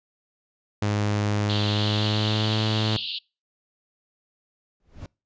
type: tone with pitch glide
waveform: sawtooth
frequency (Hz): 103.83 to 108.68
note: G#2 to A2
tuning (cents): 0 to -21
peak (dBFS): -18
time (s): 0.82-2.97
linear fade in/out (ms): 5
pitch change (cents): +79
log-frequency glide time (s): 1.64-2.56
type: band-pass noise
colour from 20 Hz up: pink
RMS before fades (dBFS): -31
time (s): 1.49-3.19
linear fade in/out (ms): 10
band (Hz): 2800 to 4500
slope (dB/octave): 96
type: noise with exponential growth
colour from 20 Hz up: brown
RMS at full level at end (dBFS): -32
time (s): 4.8-5.06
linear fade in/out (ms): 1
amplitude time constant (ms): 55
effects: noise-tail reverb RT60 0.3 s tail -26 dB re dry + resampled to 16000 Hz